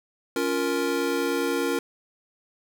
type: chord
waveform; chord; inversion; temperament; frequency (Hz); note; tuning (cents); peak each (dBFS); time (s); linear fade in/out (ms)
square; Bb minor; first; just; 279.7 / 349.6 / 466.2; Db4 / F4 / Bb4; +16 / +2 / 0; -29 / -29 / -28; 0.36-1.79; 2
effects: none